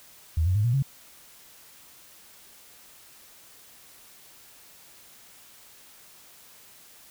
sine tone with pitch steps, 80.3 / 91.71 / 104.74 / 119.62 / 136.62 Hz, E2 / F#2 / G#2 / A#2 / C#3, -45 / -15 / +15 / +45 / -25 cents, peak -20 dBFS, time 0.37-0.825 s, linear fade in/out 5 ms, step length 91 ms, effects white hiss -52 dBFS RMS until 7.1 s

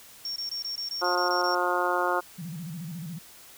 sine tone bursts, 5510 Hz, F8, 24 cents flat, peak -30 dBFS, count 10, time 0.25-1.548 s, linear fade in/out 2 ms, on 110 ms, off 22 ms
harmonic tone, 178.2 Hz, F3, 35 cents sharp, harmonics 2 / 3 / 4 / 5 / 6 / 7 / 8, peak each -31 / -31 / -31 / -31 / -31 / -31 / -31 dBFS, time 1.01-2.21 s, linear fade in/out 20 ms
sine tone with vibrato, 165.9 Hz, E3, 11 cents sharp, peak -34 dBFS, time 2.38-3.19 s, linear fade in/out 10 ms, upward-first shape square, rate 14 Hz, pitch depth 140 cents each way
effects white hiss -50 dBFS RMS until 3.57 s

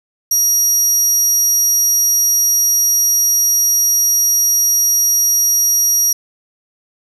30% pulse tone, 5700 Hz, F8, 34 cents sharp, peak -7 dBFS, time 0.31-6.13 s, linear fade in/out 5 ms, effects none

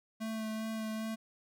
square tone with vibrato, 220 Hz, A3, in tune, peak -36 dBFS, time 0.2-1.16 s, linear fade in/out 20 ms, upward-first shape sine, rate 2.5 Hz, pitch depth 15 cents each way, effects none

